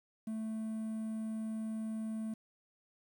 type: tone with quantisation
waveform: triangle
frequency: 220 Hz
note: A3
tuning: in tune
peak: -34 dBFS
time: 0.27-2.34 s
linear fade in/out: 5 ms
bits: 10
effects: none